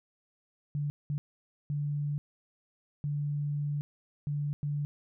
sine tone bursts at uneven times, 145.8 Hz, D3, 12 cents flat, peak -29 dBFS, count 6, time 0.75-0.9 / 1.1-1.18 / 1.7-2.18 / 3.04-3.81 / 4.27-4.53 / 4.63-4.85 s, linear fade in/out 0 ms, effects none

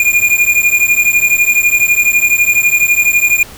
square beating tone pair, 2418 / 2430 Hz, D7 / D#7, +50 / -42 cents, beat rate 12 Hz, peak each -12 dBFS, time 0-3.43 s, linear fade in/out 2 ms, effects pink hiss -34 dBFS RMS until 3.57 s

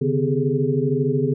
sine tone cluster, 136.1 / 149.1 / 253.1 / 403.5 / 425.4 Hz, C#3 / D3 / B3 / G#4 / G#4, -31 / +27 / +43 / -50 / +42 cents, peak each -24 dBFS, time 0.01-1.34 s, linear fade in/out 10 ms, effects none

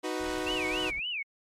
sawtooth chord, B major, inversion first, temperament equal, 311.1 / 370 / 493.9 Hz, D#4 / F#4 / B4, 0 / 0 / 0 cents, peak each -31 / -31 / -33 dBFS, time 0.03-0.91 s, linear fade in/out 20 ms
brown noise, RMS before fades -47 dBFS, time 0.19-1 s, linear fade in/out 5 ms
sine tone with vibrato, 2565 Hz, E7, 48 cents flat, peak -31 dBFS, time 0.46-1.23 s, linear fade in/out 10 ms, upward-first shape sine, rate 3.6 Hz, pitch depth 270 cents each way
effects low-pass 10000 Hz 12 dB/octave + AAC 64 kbps

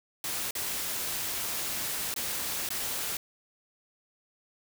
white noise with dropouts, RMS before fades -33 dBFS, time 0.24-3.17 s, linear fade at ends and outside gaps 2 ms, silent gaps 0.509-0.552 / 2.141-2.162 / 2.69-2.704 s, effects none

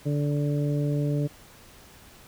harmonic tone, 145.6 Hz, D3, 15 cents flat, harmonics 1 / 2 / 3 / 4, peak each -24 / -30 / -34 / -36 dBFS, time 0.05-1.28 s, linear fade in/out 20 ms, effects pink hiss -51 dBFS RMS until 2.27 s

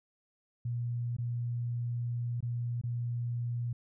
sine tone with dropouts, 119.7 Hz, A#2, 46 cents sharp, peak -31 dBFS, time 0.65-3.73 s, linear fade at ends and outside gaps 5 ms, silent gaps 1.167-1.184 / 2.406-2.426 / 2.814-2.836 s, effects none

